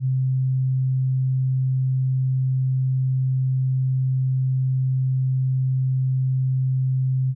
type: tone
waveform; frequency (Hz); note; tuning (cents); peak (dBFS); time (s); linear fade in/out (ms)
sine; 130.6; C3; -3; -18; 0-7.35; 50
effects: none